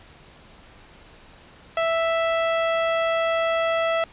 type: tone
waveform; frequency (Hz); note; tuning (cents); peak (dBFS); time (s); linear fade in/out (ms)
sawtooth; 659.3; E5; 0; -16; 1.77-4.04; 2
effects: pink hiss -49 dBFS RMS until 4.12 s + resampled to 8000 Hz